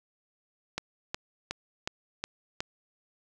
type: click train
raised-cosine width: 0.2 ms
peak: -14 dBFS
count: 6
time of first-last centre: 0.78-2.605 s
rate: 2.74 Hz
effects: none